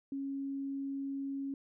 sine tone, 274.9 Hz, C#4, 14 cents flat, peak -35 dBFS, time 0.12-1.54 s, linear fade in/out 2 ms, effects none

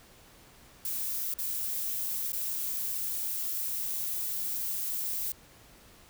violet noise with dropouts, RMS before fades -33 dBFS, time 0.85-5.32 s, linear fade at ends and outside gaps 2 ms, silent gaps 1.339-1.387 / 2.321-2.33 s, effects pink hiss -56 dBFS RMS until 6.09 s

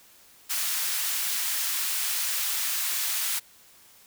white high-pass noise, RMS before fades -28 dBFS, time 0.49-3.4 s, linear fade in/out 20 ms, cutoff 1300 Hz, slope 12 dB/octave, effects white hiss -55 dBFS RMS until 4.06 s

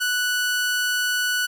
sawtooth tone, 1480 Hz, F#6, in tune, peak -17 dBFS, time 0-1.47 s, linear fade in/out 20 ms, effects none

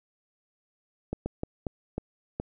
slowing click train, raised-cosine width 2 ms, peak -17 dBFS, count 6, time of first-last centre 1.13-2.4 s, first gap 130 ms, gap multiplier 1.34, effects none

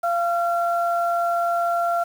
sine tone pair together, 689 / 1369.3 Hz, F5 / F6, -24 / -35 cents, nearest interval octave, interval 1189 cents, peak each -20 / -25 dBFS, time 0.03-2.04 s, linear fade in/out 10 ms, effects 7-bit

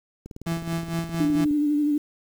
click train, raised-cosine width 3 ms, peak -25 dBFS, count 25, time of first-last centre 0.26-1.51 s, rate 19.2 Hz
35% pulse tone with tremolo, 166.6 Hz, E3, 19 cents sharp, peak -22 dBFS, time 0.46-1.45 s, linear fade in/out 10 ms, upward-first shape sine, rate 4.4 Hz, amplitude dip 70%
sine tone with vibrato, 295.1 Hz, D4, 8 cents sharp, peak -19 dBFS, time 1.2-1.98 s, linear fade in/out 5 ms, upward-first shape sine, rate 12 Hz, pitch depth 33 cents each way
effects 8-bit

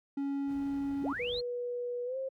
triangle tone, 278.8 Hz, C#4, 10 cents sharp, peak -29 dBFS, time 0.17-1.13 s, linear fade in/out 5 ms
brown noise, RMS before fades -48 dBFS, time 0.46-1.43 s, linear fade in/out 50 ms
sine linear sweep, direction up, 153.9 to 4345 Hz, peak -35 dBFS, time 1.02-1.41 s, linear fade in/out 10 ms
sine tone with pitch glide, 487 to 531.1 Hz, B4 to C5, -24 to +26 cents, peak -33 dBFS, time 1.19-2.29 s, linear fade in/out 10 ms, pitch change +150 cents, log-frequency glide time 2.05-2.17 s
effects high-pass 60 Hz 12 dB/octave

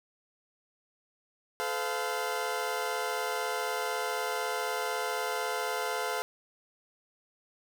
20% pulse tone cluster, 434 / 510 / 698 Hz, A4 / C5 / F5, -24 / -44 / -1 cents, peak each -30 dBFS, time 1.6-6.22 s, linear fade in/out 0 ms, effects none

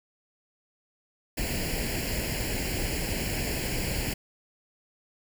pink noise with comb filter, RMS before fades -30 dBFS, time 1.37-4.14 s, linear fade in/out 10 ms, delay 0.41 ms, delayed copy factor +0.8, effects none

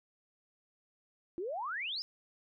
sine exponential sweep, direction up, 328.3 to 5274 Hz, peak -35 dBFS, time 1.38-2.02 s, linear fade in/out 0 ms, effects none

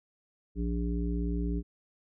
harmonic tone, 58.27 Hz, A#1, in tune, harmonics 1 / 3 / 5 / 7, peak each -30 / -34 / -36 / -41 dBFS, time 0.55-1.63 s, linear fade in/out 50 ms, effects none

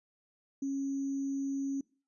sine tone with sample-and-hold, 274.6 Hz, C#4, 16 cents flat, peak -31 dBFS, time 0.62-1.81 s, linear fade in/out 5 ms, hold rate 6300 Hz, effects noise-tail reverb RT60 0.4 s tail -23 dB re dry + resampled to 24000 Hz

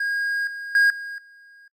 triangle tone with level steps, 1631 Hz, G#6, 32 cents flat, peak -20 / -29 / -12 / -29 / -45 dBFS, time 0-1.68 s, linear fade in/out 5 ms, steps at 0.47 / 0.75 / 0.9 / 1.18 s, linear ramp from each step 2 ms, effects noise-tail reverb RT60 0.1 s tail -21 dB re dry

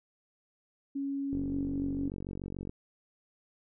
sine tone, 277.2 Hz, C#4, in tune, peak -31 dBFS, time 0.95-2.09 s, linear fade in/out 10 ms
click train, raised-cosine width 3 ms, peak -26 dBFS, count 65, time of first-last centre 1.33-2.695 s, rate 46.9 Hz
effects none

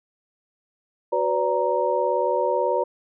sine tone cluster, 371.9 / 498.8 / 577 / 934 Hz, F#4 / B4 / D5 / A#5, +9 / +17 / -31 / +3 cents, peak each -27 / -24 / -24 / -25 dBFS, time 1.12-2.84 s, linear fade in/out 10 ms, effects none

